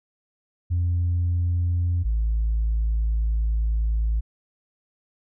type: tone pair in turn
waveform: sine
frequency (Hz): 87.1 / 54.87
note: F2 / A1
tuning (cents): -4 / -4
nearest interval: minor sixth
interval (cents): 800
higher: first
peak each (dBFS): -18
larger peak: neither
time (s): 0.7-2.04 / 2.04-4.21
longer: second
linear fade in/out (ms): 20
effects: tanh soft clip ceiling -17 dBFS